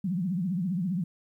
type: tone with vibrato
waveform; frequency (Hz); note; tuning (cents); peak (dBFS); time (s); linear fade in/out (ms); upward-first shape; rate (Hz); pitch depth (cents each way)
sine; 180.9; F#3; -39; -26; 0.04-1.04; 5; triangle; 15; 220
effects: 11-bit